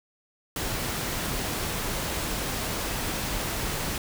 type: noise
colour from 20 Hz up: pink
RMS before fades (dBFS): -30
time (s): 0.56-3.98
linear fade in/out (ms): 2
effects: none

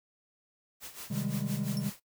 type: noise with tremolo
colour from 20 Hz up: white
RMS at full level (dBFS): -42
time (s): 0.8-2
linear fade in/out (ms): 50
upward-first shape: sine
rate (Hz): 5.8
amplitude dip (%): 75
type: chord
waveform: triangle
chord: Ab major seventh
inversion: first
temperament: equal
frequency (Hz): 130.81 / 155.56 / 196 / 207.7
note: C3 / Eb3 / G3 / Ab3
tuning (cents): 0 / 0 / 0 / 0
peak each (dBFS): -34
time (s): 1.1-1.9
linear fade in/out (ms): 10
type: tone with exponential decay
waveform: sawtooth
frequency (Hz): 5420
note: E8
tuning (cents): +47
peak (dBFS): -33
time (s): 1.77-1.86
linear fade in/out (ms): 0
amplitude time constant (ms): 19
effects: noise-tail reverb RT60 0.1 s tail -17 dB re dry

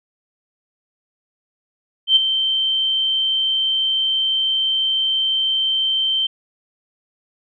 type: tone with ADSR envelope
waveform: sine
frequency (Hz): 3117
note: G7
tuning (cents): -11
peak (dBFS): -7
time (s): 2.07-6.27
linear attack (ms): 91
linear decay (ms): 15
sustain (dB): -9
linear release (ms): 8
effects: none

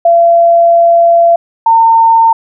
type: tone pair in turn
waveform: sine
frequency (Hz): 680 / 908.5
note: F5 / A#5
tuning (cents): -46 / -45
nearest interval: perfect fourth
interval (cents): 501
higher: second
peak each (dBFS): -3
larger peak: neither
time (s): 0.05-1.36 / 1.66-2.33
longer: first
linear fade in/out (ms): 5
effects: none

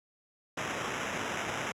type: noise with sample-and-hold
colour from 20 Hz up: white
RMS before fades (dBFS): -35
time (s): 0.57-1.72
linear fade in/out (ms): 5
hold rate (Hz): 4410
effects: high-pass 100 Hz 12 dB/octave + low-pass 8000 Hz 12 dB/octave

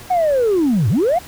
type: linear two-way sweep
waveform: sine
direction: down then up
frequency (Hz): 750 to 92.5 to 750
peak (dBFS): -11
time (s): 0.1-1.19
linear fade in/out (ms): 10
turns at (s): 0.89
effects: tanh soft clip ceiling -10 dBFS + pink hiss -38 dBFS RMS until 1.27 s

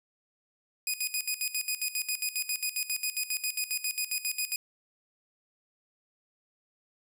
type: tone with tremolo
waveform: 10% pulse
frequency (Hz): 2484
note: D#7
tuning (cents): -3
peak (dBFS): -19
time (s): 0.87-4.56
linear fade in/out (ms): 2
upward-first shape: square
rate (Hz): 7.4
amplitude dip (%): 80
effects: none

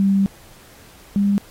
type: tone pair in turn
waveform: sine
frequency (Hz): 196 / 201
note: G3 / G3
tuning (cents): 0 / +44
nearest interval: unison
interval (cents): 44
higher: second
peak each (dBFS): -13 / -14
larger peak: first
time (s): 0-0.26 / 1.16-1.38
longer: first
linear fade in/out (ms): 0
effects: pink hiss -47 dBFS RMS until 1.5 s + AAC 48 kbps

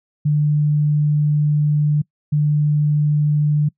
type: tone pair in turn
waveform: sine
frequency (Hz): 148.9 / 148.9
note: D3 / D3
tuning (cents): +24 / +24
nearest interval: unison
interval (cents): 0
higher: neither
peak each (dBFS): -13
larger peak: neither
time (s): 0.25-2.02 / 2.32-3.69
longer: first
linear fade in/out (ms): 10
effects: noise-tail reverb RT60 0.1 s tail -24 dB re dry

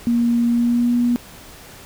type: tone with pitch glide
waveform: sine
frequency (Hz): 236.3 to 241.1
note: A#3 to B3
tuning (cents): +24 to -41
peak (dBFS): -14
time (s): 0.07-1.16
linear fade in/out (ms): 0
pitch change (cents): +35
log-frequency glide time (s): 0.48-0.94
effects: pink hiss -41 dBFS RMS until 1.85 s

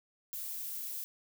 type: noise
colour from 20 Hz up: violet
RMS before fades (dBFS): -40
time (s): 0.33-1.04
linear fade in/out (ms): 0
effects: none

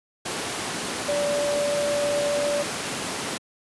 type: tone in noise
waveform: sine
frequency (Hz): 580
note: D5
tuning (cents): -22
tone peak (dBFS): -22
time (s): 1.08-2.63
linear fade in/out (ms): 10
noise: pink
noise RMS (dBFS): -28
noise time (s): 0.25-3.38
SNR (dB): +3
effects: high-pass 200 Hz 12 dB/octave + resampled to 24000 Hz

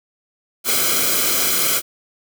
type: noise with comb filter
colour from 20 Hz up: white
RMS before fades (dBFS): -18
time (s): 0.64-1.82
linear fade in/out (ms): 50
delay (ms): 1.1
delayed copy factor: -0.75
effects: none

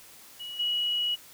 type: tone with level steps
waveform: sine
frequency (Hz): 2917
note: F#7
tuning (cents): -25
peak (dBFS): -36 / -25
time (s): 0.39-1.16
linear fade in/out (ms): 20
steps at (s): 0.59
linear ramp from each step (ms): 10
effects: white hiss -51 dBFS RMS until 1.33 s

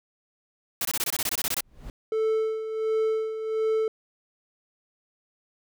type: noise bursts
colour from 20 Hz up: white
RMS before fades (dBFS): -27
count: 13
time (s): 0.81-1.607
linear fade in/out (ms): 2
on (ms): 41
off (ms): 22
type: noise with exponential growth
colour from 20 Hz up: brown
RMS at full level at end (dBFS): -33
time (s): 1.57-1.9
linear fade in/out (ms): 1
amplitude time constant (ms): 71
type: tone with tremolo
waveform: triangle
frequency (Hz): 440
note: A4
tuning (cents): 0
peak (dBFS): -19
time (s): 2.12-3.88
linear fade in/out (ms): 2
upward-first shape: sine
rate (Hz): 1.4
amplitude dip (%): 65
effects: none

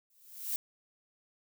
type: noise with exponential growth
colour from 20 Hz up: violet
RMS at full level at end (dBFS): -31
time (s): 0.1-0.56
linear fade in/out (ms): 1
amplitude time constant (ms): 100
effects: none

